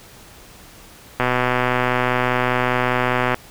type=click train; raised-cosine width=0.5 ms; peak=-3 dBFS; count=269; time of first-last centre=1.2-3.344 s; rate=125 Hz; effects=pink hiss -44 dBFS RMS until 3.5 s